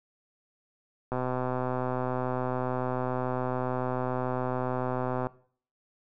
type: click train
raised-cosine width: 1 ms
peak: -17 dBFS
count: 528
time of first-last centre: 1.12-5.27 s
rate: 127 Hz
effects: noise-tail reverb RT60 0.5 s tail -19 dB re dry